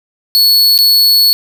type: tone with dropouts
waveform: 45% pulse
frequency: 4400 Hz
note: C#8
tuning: 14 cents flat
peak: -5 dBFS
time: 0.35-1.33 s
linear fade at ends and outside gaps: 0 ms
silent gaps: 0.778-0.788 s
effects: none